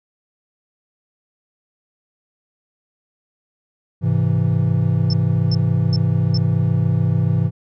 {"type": "chord", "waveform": "triangle", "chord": "Ab augmented", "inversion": "none", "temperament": "equal", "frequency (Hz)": [103.83, 130.81, 164.81], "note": ["Ab2", "C3", "E3"], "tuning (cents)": [0, 0, 0], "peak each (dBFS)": -17, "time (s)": [4.01, 7.51], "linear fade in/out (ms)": 50}
{"type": "tone bursts", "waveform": "sine", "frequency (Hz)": 5300, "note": "E8", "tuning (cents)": 9, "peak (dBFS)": -24, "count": 4, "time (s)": [5.1, 6.376], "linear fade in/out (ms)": 2, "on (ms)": 34, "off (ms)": 380}
{"effects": []}